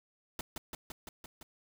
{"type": "noise with echo", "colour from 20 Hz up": "pink", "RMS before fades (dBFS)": -38, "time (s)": [0.39, 0.41], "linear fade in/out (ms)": 2, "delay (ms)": 170, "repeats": 6, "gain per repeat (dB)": -2, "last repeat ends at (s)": 1.43, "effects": []}